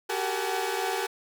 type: tone cluster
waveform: sawtooth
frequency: 377.6 / 397.6 / 460.6 / 752 / 853 Hz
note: F#4 / G4 / A#4 / F#5 / G#5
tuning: +35 / +25 / -21 / +28 / +46 cents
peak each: -30 dBFS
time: 0.09-1.07 s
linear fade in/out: 10 ms
effects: none